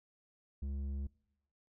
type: tone with low-pass filter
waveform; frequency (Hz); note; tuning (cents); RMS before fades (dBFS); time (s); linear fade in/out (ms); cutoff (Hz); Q
square; 69.4; C#2; +3; -39; 0.62-1.07; 5; 190; 0.9
effects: noise-tail reverb RT60 0.9 s tail -23 dB re dry